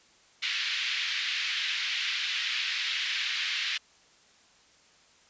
white band-pass noise, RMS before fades -31 dBFS, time 0.42-3.78 s, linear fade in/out 10 ms, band 1800 to 3900 Hz, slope 24 dB/octave, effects white hiss -60 dBFS RMS until 5.29 s + resampled to 16000 Hz

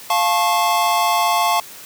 square chord, F augmented, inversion none, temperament just, 698.5 / 873.1 / 1091.3 Hz, F5 / A5 / C#6, 0 / -14 / -27 cents, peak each -20 dBFS, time 0.1-1.6 s, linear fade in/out 2 ms, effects white hiss -38 dBFS RMS until 1.85 s + high-pass 100 Hz 12 dB/octave

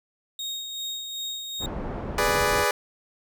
35% pulse tone with tremolo, 3729 Hz, A#7, in tune, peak -27 dBFS, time 0.39-1.66 s, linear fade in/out 2 ms, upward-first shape sine, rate 2.6 Hz, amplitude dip 40%
pink low-pass noise, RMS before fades -32 dBFS, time 1.59-2.66 s, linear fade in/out 50 ms, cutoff 920 Hz, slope 12 dB/octave
15% pulse chord, G# diminished, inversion none, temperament equal, 415.3 / 493.9 / 587.3 Hz, G#4 / B4 / D5, 0 / 0 / 0 cents, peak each -19 dBFS, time 2.18-2.71 s, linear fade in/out 2 ms
effects none

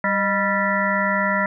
harmonic tone with a mistuned harmonic, 196 Hz, G3, in tune, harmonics 1 / 3 / 5 / 7 / 9 / 10, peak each -25 / -25 / -25 / -25 / -25 / -25 dBFS, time 0.04-1.46 s, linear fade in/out 2 ms, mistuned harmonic 3, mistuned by +73 cents, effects none

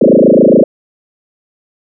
sine tone with frequency modulation, 390.2 Hz, G4, 8 cents flat, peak -3 dBFS, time 0.01-0.64 s, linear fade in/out 5 ms, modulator 27.2 Hz, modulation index 7, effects none

